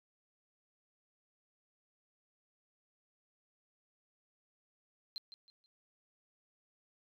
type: tone with echo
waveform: sine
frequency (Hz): 4130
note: C8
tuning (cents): -23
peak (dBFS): -38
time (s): 5.16-5.18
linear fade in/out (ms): 0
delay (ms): 160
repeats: 3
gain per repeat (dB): -11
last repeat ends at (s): 5.66
effects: tanh soft clip ceiling -35 dBFS